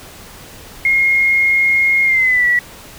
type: tone with pitch glide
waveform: sine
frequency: 2145 to 1944.4 Hz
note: C7 to B6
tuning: +42 to -28 cents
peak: -10 dBFS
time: 0.85-2.59 s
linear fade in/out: 2 ms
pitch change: -170 cents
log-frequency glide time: 2.04-2.47 s
effects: pink hiss -37 dBFS RMS until 2.98 s